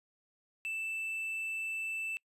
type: tone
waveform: triangle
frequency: 2648 Hz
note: E7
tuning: 7 cents sharp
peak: -33 dBFS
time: 0.65-2.17 s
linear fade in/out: 0 ms
effects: noise-tail reverb RT60 0.1 s tail -25 dB re dry + resampled to 32000 Hz